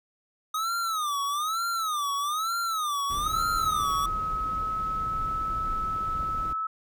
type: tone with vibrato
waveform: square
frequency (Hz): 1244.5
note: D#6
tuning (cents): 0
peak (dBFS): -27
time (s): 0.54-4.06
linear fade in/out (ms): 5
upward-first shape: sine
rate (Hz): 1.1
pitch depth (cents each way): 180
type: noise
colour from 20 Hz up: brown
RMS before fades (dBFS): -37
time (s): 3.1-6.53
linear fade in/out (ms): 2
type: tone with pitch glide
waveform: sine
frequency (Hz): 1279 to 1302.9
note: D#6 to E6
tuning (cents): +47 to -21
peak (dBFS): -27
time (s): 3.26-6.67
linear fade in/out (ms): 5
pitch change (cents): +32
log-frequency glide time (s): 4.14-5.36
effects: none